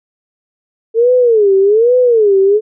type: tone with vibrato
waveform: sine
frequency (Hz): 440.6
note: A4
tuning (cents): +2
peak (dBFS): -6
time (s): 0.94-2.61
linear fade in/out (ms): 50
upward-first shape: sine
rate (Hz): 1.2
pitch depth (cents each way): 230
effects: none